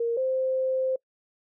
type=tone pair in turn; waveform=sine; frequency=466.2 / 521.7 Hz; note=A#4 / C5; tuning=0 / -5 cents; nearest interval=major second; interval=195 cents; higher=second; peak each=-23 dBFS; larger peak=neither; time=0-0.17 / 0.17-0.96 s; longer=second; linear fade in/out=5 ms; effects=noise-tail reverb RT60 0.1 s tail -24 dB re dry